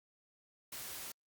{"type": "noise", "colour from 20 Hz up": "white", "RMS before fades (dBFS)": -45, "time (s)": [0.72, 1.12], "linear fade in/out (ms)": 5, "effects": ["Opus 48 kbps"]}